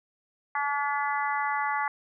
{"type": "harmonic tone", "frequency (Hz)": 286.3, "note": "D4", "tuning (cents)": -44, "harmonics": [3, 4, 5, 6, 7], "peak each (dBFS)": [-29, -31, -35, -35, -34], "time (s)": [0.55, 1.88], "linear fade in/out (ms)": 2, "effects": []}